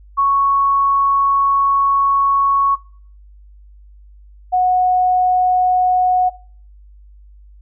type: tone pair in turn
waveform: sine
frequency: 1108.7 / 732.8 Hz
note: C#6 / F#5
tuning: 0 / -17 cents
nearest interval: perfect fifth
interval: 717 cents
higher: first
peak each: -11 dBFS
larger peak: neither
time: 0.17-2.76 / 4.52-6.3 s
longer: first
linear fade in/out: 20 ms
effects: noise-tail reverb RT60 0.5 s tail -22 dB re dry + added 50 Hz sine -40 dBFS peak until 7.61 s